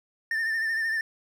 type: tone with vibrato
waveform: triangle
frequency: 1799 Hz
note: A6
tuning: 38 cents sharp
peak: -23 dBFS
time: 0.31-1.01 s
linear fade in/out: 2 ms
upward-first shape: triangle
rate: 13 Hz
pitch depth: 53 cents each way
effects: none